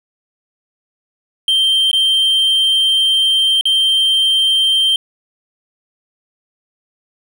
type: tone with dropouts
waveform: triangle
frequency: 3144 Hz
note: G7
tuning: 4 cents sharp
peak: -9 dBFS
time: 1.48-4.96 s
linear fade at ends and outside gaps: 2 ms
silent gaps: 1.914-1.93 / 3.611-3.654 s
effects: none